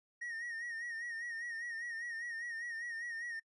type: tone with vibrato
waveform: triangle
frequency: 1864.7 Hz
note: A#6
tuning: in tune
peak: -38 dBFS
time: 0.21-3.4 s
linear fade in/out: 10 ms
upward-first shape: sine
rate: 5 Hz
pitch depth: 61 cents each way
effects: noise-tail reverb RT60 0.1 s tail -25 dB re dry + resampled to 24000 Hz